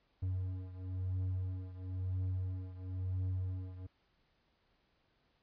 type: beating tone pair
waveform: triangle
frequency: 92.5 / 93.49 Hz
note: F#2 / F#2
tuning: 0 / +18 cents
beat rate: 0.99 Hz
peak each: -35 / -39 dBFS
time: 0.22-3.87 s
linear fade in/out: 10 ms
effects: pink hiss -75 dBFS RMS until 5.42 s + resampled to 11025 Hz